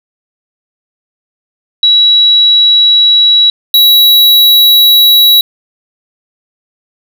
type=tone pair in turn; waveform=sine / square; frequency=3900 / 3900 Hz; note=B7 / B7; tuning=-23 / -23 cents; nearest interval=unison; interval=0 cents; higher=neither; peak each=-3 dBFS; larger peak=neither; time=1.83-3.5 / 3.74-5.41 s; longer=neither; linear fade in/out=2 ms; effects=none